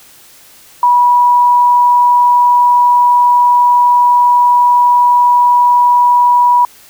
sine tone, 974 Hz, B5, 24 cents flat, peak -5 dBFS, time 0.83-6.65 s, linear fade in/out 2 ms, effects white hiss -41 dBFS RMS until 6.89 s

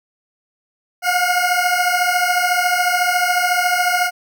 20% pulse beating tone pair, 711 / 725 Hz, F5 / F#5, +31 / -35 cents, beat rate 14 Hz, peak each -13 dBFS, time 1.02-4.11 s, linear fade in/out 50 ms, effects none

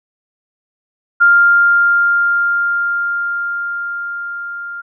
sine tone with level ramp, 1399 Hz, F6, 3 cents sharp, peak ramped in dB -5 to -24 dBFS, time 1.2-4.82 s, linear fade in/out 20 ms, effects none

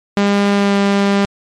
sawtooth tone with pitch glide, 201.6 to 199.63 Hz, G3 to G3, +49 to +32 cents, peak -7 dBFS, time 0.17-1.25 s, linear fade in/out 0 ms, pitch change -17 cents, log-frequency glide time 0.51-0.76 s, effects low-pass 5000 Hz 12 dB/octave + MP3 64 kbps

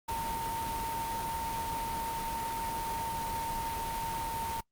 sine tone in noise, 912 Hz, A#5, 38 cents flat, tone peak -33 dBFS, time 0.08-4.61 s, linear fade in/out 10 ms, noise pink, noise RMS -39 dBFS, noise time 0.08-4.61 s, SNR +3 dB, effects noise-tail reverb RT60 0.1 s tail -22 dB re dry + Opus 48 kbps

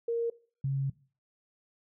sine tone pair in turn, 465.6 / 136.56 Hz, A#4 / C#3, -2 / -26 cents, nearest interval octave + major sixth, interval 2124 cents, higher first, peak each -27 dBFS, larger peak neither, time 0.08-0.3 / 0.64-0.9 s, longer second, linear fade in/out 5 ms, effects noise-tail reverb RT60 0.4 s tail -20 dB re dry

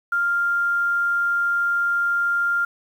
sine tone with quantisation, 1396.9 Hz, F6, in tune, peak -18 dBFS, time 0.12-2.65 s, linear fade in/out 5 ms, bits 8, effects none

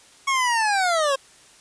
25% pulse linear sweep, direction down, 1108.7 to 529 Hz, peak -15 dBFS, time 0.27-1.16 s, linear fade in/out 10 ms, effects white hiss -51 dBFS RMS until 1.6 s + resampled to 22050 Hz

